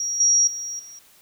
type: tone with level steps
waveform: sine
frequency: 5680 Hz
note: F8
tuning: 28 cents sharp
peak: -23 / -14 / -28 / -39 dBFS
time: 0-0.99 s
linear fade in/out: 2 ms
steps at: 0.2 / 0.47 / 0.79 s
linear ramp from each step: 5 ms
effects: white hiss -54 dBFS RMS until 1.21 s